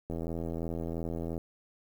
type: click train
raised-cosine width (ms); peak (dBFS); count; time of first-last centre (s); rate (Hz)
2; -23; 107; 0.1-1.379; 82.9
effects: 9-bit